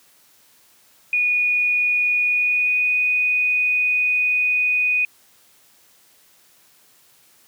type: tone with pitch glide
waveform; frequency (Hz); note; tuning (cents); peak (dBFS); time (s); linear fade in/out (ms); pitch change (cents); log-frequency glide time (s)
sine; 2459 to 2483; D#7 to D#7; -21 to -4; -16; 1.13-5.05; 2; +17; 2.27-2.96
effects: white hiss -55 dBFS RMS until 7.47 s + high-pass 80 Hz 12 dB/octave